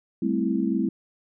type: chord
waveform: sine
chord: A minor seventh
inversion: third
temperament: equal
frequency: 196 / 220 / 261.6 / 329.6 Hz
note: G3 / A3 / C4 / E4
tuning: 0 / 0 / 0 / 0 cents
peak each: -27 dBFS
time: 0.22-0.89 s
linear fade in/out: 5 ms
effects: none